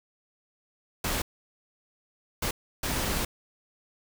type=noise bursts at uneven times; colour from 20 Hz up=pink; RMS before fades=-29 dBFS; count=3; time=1.04-1.22 / 2.42-2.51 / 2.83-3.25 s; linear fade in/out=5 ms; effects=none